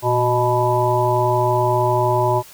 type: harmonic tone with a mistuned harmonic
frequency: 123.47 Hz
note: B2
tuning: in tune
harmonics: 1 / 3 / 5 / 7 / 8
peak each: -21 / -21 / -21 / -21 / -21 dBFS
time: 0.02-2.43 s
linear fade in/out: 50 ms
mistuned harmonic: 1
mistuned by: -68 cents
effects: white hiss -43 dBFS RMS until 2.53 s